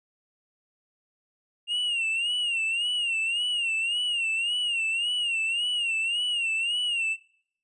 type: tone with vibrato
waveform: triangle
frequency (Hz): 2794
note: F7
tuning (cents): 0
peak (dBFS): -23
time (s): 1.67-7.17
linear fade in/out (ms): 50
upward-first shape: sine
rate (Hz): 1.8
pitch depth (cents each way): 100
effects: noise-tail reverb RT60 0.7 s tail -25 dB re dry + resampled to 24000 Hz